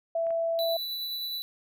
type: tone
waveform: sine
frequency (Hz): 664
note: E5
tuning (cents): +12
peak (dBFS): -25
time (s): 0.15-0.77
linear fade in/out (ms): 5
type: clicks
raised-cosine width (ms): 0.5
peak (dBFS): -36 / -33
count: 2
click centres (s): 0.268 / 0.306
type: tone with tremolo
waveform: square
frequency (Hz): 3966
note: B7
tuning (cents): +7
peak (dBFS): -31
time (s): 0.59-1.42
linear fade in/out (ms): 0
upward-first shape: triangle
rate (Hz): 9.6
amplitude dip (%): 25
effects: none